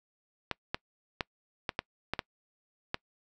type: clicks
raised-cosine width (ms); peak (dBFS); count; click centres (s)
0.3; -14; 8; 0.513 / 0.745 / 1.208 / 1.692 / 1.791 / 2.136 / 2.192 / 2.944
effects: noise-tail reverb RT60 0.1 s tail -25 dB re dry